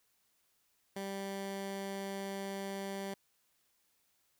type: tone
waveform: 15% pulse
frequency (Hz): 196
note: G3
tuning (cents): 0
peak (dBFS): -32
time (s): 0.96-3.14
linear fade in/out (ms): 5
effects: white hiss -75 dBFS RMS until 4.39 s

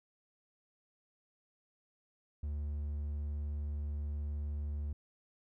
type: tone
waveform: triangle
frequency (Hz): 73.42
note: D2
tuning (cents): 0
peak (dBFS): -33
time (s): 2.43-4.93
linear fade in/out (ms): 5
effects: none

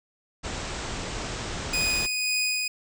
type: low-pass noise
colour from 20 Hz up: pink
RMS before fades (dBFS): -33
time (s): 0.43-2.07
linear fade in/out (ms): 20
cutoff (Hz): 8300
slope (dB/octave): 96
type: tone with tremolo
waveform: 20% pulse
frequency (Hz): 2489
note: D#7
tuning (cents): 0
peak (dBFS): -18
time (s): 1.73-2.68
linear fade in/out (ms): 5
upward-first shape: sine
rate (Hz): 1.9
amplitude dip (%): 30
effects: none

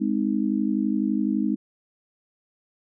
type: chord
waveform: sine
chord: Ab major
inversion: none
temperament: just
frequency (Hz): 207.7 / 259.6 / 311.5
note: Ab3 / C4 / Eb4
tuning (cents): 0 / -13 / +2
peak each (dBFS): -24 / -26 / -26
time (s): 0-1.56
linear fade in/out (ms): 20
effects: none

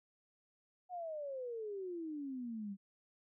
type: exponential sweep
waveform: sine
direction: down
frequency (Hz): 740 to 191.9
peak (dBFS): -40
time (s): 0.89-2.77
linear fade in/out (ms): 50
effects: none

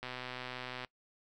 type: click train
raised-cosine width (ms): 0.3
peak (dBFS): -25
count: 104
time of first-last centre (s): 0.03-0.847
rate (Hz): 126
effects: noise-tail reverb RT60 0.1 s tail -22 dB re dry

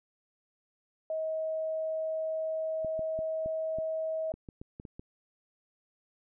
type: tone with pitch glide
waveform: sine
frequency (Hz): 635 to 638.7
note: D#5 to D#5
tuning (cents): +35 to +45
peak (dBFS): -30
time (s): 1.1-4.32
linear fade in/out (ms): 2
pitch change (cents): +10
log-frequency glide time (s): 1.28-3.77
type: clicks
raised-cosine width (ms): 3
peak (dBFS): -30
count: 11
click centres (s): 2.847 / 2.993 / 3.19 / 3.46 / 3.786 / 4.34 / 4.488 / 4.615 / 4.799 / 4.852 / 4.995
effects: none

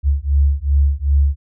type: beating tone pair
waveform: sine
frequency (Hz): 69.3 / 71.9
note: C#2 / D2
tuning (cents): 0 / -36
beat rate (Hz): 2.6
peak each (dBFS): -15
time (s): 0.03-1.36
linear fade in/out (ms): 50
effects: none

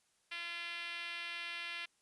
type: tone with band-pass filter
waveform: 5% pulse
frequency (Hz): 342.6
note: F4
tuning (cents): -33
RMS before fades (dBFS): -43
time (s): 0.31-1.86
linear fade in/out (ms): 10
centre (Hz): 2500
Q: 1.7
effects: white hiss -75 dBFS RMS until 2.01 s + resampled to 24000 Hz

